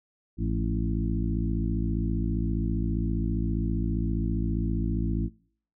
harmonic tone with a mistuned harmonic, 55 Hz, A1, in tune, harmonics 1 / 2 / 3 / 4 / 5 / 6, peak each -28 / -31 / -33 / -34 / -35 / -36 dBFS, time 0.37-5.3 s, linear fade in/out 50 ms, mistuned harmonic 3, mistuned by +71 cents, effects noise-tail reverb RT60 0.6 s tail -26 dB re dry

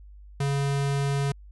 square tone, 140 Hz, C#3, 18 cents sharp, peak -24 dBFS, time 0.4-1.32 s, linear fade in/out 5 ms, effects added 50 Hz sine -44 dBFS peak until 1.51 s + resampled to 24000 Hz

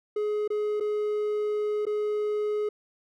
triangle tone with dropouts, 420.7 Hz, G#4, 22 cents sharp, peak -23 dBFS, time 0.16-2.69 s, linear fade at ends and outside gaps 5 ms, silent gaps 0.478-0.502 / 0.8-0.806 / 1.854-1.866 s, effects none

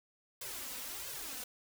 white noise with flanger, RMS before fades -43 dBFS, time 0.41-1.44 s, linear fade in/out 5 ms, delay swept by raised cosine 1.9 to 4 ms, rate 1.5 Hz, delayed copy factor +0.9, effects none

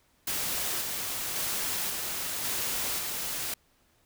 white noise with tremolo, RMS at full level -31 dBFS, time 0.27-3.54 s, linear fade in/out 5 ms, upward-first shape square, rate 0.92 Hz, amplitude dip 25%, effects pink hiss -67 dBFS RMS until 4.05 s

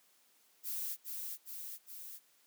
violet noise with echo, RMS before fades -39 dBFS, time 0.63-0.97 s, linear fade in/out 50 ms, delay 410 ms, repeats 3, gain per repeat -3 dB, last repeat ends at 2.2 s, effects white hiss -69 dBFS RMS until 2.46 s + high-pass 200 Hz 12 dB/octave

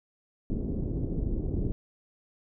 pink low-pass noise, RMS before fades -30 dBFS, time 0.5-1.72 s, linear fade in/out 0 ms, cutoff 380 Hz, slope 24 dB/octave, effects none

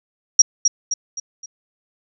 sine tone with echo, 5680 Hz, F8, 28 cents sharp, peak -4 dBFS, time 0.39-0.42 s, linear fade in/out 5 ms, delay 260 ms, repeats 4, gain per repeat -7 dB, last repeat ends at 1.46 s, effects none

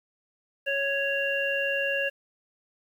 harmonic tone, 554.4 Hz, C#5, in tune, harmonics 1 / 3 / 5, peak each -29 / -29 / -29 dBFS, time 0.66-2.1 s, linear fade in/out 20 ms, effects 9-bit

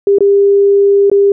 sine tone with dropouts, 400 Hz, G4, 35 cents sharp, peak -5 dBFS, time 0.07-1.32 s, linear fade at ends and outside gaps 2 ms, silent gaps 0.185-0.206 / 1.099-1.115 s, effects none

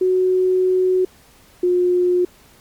sine tone pair in turn, 370 / 358.2 Hz, F#4 / F4, 0 / +44 cents, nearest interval minor second, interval 56 cents, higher first, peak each -13 dBFS, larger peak neither, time 0.01-1.05 / 1.63-2.25 s, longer first, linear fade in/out 5 ms, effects pink hiss -50 dBFS RMS until 2.6 s + MP3 96 kbps

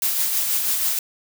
blue noise with tremolo, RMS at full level -20 dBFS, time 0.02-0.99 s, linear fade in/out 2 ms, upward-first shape triangle, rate 6.2 Hz, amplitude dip 40%, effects none

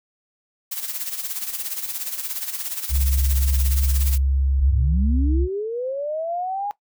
blue noise with tremolo, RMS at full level -26 dBFS, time 0.71-4.18 s, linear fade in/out 10 ms, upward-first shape sine, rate 17 Hz, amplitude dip 65%
sine tone, 67.7 Hz, C#2, 40 cents flat, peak -17 dBFS, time 2.89-5.48 s, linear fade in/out 50 ms
sine linear sweep, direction up, 40.34 to 830.6 Hz, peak -23 dBFS, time 4.59-6.71 s, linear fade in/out 0 ms
effects noise-tail reverb RT60 0.1 s tail -18 dB re dry

